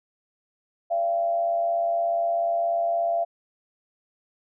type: tone with frequency modulation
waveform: sine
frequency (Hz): 681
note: F5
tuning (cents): -44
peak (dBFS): -21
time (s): 0.9-3.25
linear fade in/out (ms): 20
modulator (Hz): 96.8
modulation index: 0.44
effects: none